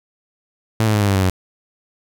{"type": "tone with pitch steps", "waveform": "sawtooth", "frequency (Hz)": [111, 107.72, 104.53, 101.44, 98.43, 95.52, 92.69], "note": ["A2", "A2", "G#2", "G#2", "G2", "G2", "F#2"], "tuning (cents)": [16, -36, 12, -40, 8, -44, 4], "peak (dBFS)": -10, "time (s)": [0.8, 1.297], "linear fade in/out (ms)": 0, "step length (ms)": 71, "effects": []}